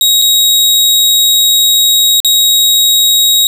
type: tone with dropouts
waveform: sawtooth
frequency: 3797 Hz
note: A#7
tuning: 31 cents sharp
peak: -3 dBFS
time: 0.01-3.47 s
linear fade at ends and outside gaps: 1 ms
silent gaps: 0.217-0.221 / 2.202-2.247 s
effects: none